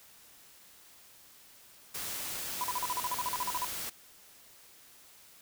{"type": "noise", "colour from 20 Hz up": "white", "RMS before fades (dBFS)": -38, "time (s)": [1.94, 3.9], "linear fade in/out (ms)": 10}
{"type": "tone bursts", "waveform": "sine", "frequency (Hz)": 991, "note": "B5", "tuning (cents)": 6, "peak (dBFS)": -30, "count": 15, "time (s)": [2.61, 3.647], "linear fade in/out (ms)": 0, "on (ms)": 29, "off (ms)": 43}
{"effects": ["white hiss -57 dBFS RMS until 5.41 s"]}